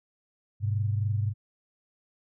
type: tone pair together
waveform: sine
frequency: 102.2 / 125.8 Hz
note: G#2 / B2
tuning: -27 / +32 cents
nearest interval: major third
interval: 359 cents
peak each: -25 / -32 dBFS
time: 0.6-1.34 s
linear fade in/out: 50 ms
effects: none

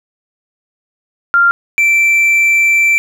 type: tone pair in turn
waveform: sine / triangle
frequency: 1391 / 2339 Hz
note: F6 / D7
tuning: -7 / -8 cents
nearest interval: major sixth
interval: 899 cents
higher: second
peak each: -6 dBFS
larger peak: neither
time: 1.34-1.51 / 1.78-2.98 s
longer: second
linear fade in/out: 0 ms
effects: none

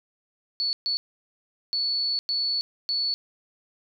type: tone bursts at uneven times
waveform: sine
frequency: 4435 Hz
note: C#8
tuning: in tune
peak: -23 dBFS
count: 5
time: 0.6-0.73 / 0.86-0.97 / 1.73-2.19 / 2.29-2.61 / 2.89-3.14 s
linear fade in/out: 0 ms
effects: none

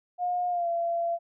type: tone with pitch glide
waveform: sine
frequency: 715 to 681.1 Hz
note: F5 to F5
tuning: +41 to -44 cents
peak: -25 dBFS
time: 0.18-1.19 s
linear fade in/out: 50 ms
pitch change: -85 cents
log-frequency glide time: 0.49-0.68 s
effects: none

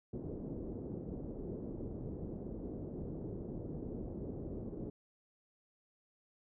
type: low-pass noise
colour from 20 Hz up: white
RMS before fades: -43 dBFS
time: 0.13-4.9 s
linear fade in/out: 5 ms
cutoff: 410 Hz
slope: 24 dB/octave
effects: none

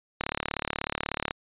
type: click train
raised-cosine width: 0.3 ms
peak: -11 dBFS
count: 41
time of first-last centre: 0.21-1.309 s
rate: 36.4 Hz
effects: resampled to 8000 Hz

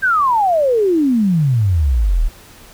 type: exponential sweep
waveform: sine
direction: down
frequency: 1613 to 34.65 Hz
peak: -11 dBFS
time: 0.02-2.29 s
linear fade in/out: 20 ms
effects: pink hiss -42 dBFS RMS until 2.73 s

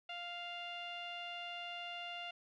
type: tone with low-pass filter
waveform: sawtooth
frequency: 698.5 Hz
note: F5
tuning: in tune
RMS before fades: -45 dBFS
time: 0.09-2.31 s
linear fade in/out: 5 ms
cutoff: 3000 Hz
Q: 6.8
effects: none

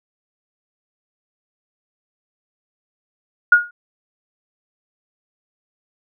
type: tone with exponential decay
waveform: sine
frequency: 1436 Hz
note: F6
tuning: 48 cents sharp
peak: -3 dBFS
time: 3.52-3.71 s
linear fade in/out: 5 ms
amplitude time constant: 40 ms
effects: none

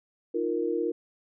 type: chord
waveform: sine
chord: Eb suspended second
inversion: none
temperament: equal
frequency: 311.1 / 349.2 / 466.2 Hz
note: Eb4 / F4 / Bb4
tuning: 0 / 0 / 0 cents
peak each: -32 / -29 / -29 dBFS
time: 0.34-0.92 s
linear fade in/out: 10 ms
effects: none

